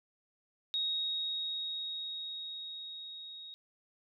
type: tone with level ramp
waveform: sine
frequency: 3764 Hz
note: A#7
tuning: 16 cents sharp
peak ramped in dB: -30 to -45 dBFS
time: 0.74-3.54 s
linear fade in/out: 0 ms
effects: none